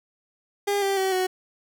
30% pulse tone with pitch steps, 404.4 / 392.9 / 381.7 / 370.8 Hz, G#4 / G4 / G4 / F#4, -46 / +4 / -46 / +4 cents, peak -19 dBFS, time 0.67-1.27 s, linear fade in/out 10 ms, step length 150 ms, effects none

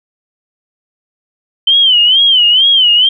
sine tone with vibrato, 3065 Hz, G7, 40 cents flat, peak -5 dBFS, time 1.67-3.09 s, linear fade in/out 5 ms, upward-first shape sine, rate 2.2 Hz, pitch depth 130 cents each way, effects none

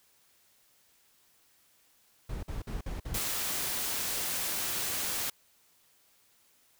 brown noise bursts, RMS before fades -36 dBFS, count 5, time 2.29-3.19 s, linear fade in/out 5 ms, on 140 ms, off 50 ms
white noise, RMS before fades -33 dBFS, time 3.14-5.3 s, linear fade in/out 5 ms
effects white hiss -66 dBFS RMS until 6.79 s

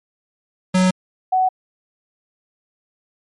square / sine tone pair in turn, 185 / 747.3 Hz, F#3 / F#5, 0 / +17 cents, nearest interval 2 octaves, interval 2417 cents, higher second, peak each -13 dBFS, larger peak neither, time 0.74-0.91 / 1.32-1.49 s, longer neither, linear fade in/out 10 ms, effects MP3 48 kbps

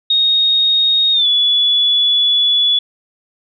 sine tone with pitch glide, 3729 to 3420 Hz, A#7 to A7, 0 to -50 cents, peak -10 dBFS, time 0.1-2.79 s, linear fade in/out 5 ms, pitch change -150 cents, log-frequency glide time 1.13-1.27 s, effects none

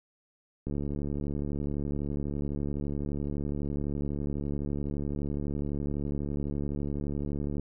click train, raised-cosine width 3 ms, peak -21 dBFS, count 499, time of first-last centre 0.67-7.596 s, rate 71.9 Hz, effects none

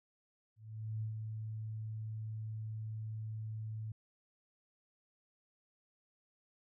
sine tone with ADSR envelope, 109.4 Hz, A2, 9 cents flat, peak -35 dBFS, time 0.56-3.92 s, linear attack 460 ms, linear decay 110 ms, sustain -4 dB, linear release 4 ms, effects none

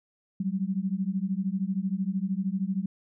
sine beating tone pair, 185 / 198 Hz, F#3 / G3, 0 / +18 cents, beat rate 13 Hz, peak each -29 dBFS, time 0.4-2.86 s, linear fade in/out 5 ms, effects none

